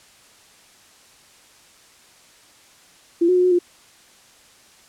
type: tone with pitch steps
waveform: sine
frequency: 340 / 364.3 / 360.8 / 364.7 / 352.2 Hz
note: F4 / F#4 / F#4 / F#4 / F4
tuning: -46 / -27 / -44 / -25 / +15 cents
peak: -13 dBFS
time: 3.21-3.59 s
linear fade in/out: 10 ms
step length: 76 ms
effects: white hiss -51 dBFS RMS until 4.88 s + low-pass 9000 Hz 12 dB/octave